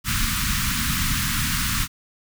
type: band-stop noise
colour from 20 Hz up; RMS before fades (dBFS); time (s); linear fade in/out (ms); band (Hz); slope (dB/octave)
pink; -23; 0.04-1.88; 50; 260 to 1100; 48
effects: none